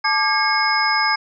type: tone cluster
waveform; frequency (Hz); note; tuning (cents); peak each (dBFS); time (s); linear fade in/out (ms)
sine; 869 / 1185 / 1625 / 2169 / 5080; A5 / D6 / G#6 / C#7 / D#8; -22 / +15 / -38 / -38 / +35; -22; 0.04-1.16; 10
effects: none